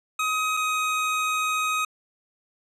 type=tone pair in turn; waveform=25% pulse; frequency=1262 / 1257.3 Hz; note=D#6 / D#6; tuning=+24 / +18 cents; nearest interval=unison; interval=6 cents; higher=first; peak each=-19 dBFS; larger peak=neither; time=0.19-0.57 / 0.57-1.85 s; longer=second; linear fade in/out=5 ms; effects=low-pass 11000 Hz 12 dB/octave